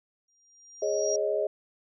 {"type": "tone with exponential growth", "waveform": "sine", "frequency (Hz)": 5700, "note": "F8", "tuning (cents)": 34, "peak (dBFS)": -28, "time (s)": [0.28, 1.16], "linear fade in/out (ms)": 5, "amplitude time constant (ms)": 190}
{"type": "chord", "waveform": "sine", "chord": "Ab suspended fourth", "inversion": "none", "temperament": "equal with one note detuned", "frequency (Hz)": [415.3, 548, 622.3], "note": ["Ab4", "Db5", "Eb5"], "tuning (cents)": [0, -20, 0], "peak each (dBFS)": [-29, -31, -28], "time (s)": [0.82, 1.47], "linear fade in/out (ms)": 5}
{"effects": []}